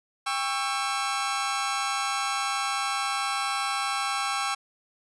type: chord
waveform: sawtooth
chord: C# diminished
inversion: second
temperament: just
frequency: 798.3 / 1108.7 / 1330.5 Hz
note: G5 / C#6 / E6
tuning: +31 / 0 / +16 cents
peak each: -27 dBFS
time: 0.26-4.55 s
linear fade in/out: 10 ms
effects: resampled to 24000 Hz